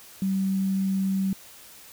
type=tone with quantisation; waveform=sine; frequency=192.4 Hz; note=G3; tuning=32 cents flat; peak=-22 dBFS; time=0.22-1.33 s; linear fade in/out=2 ms; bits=8; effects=white hiss -48 dBFS RMS until 1.92 s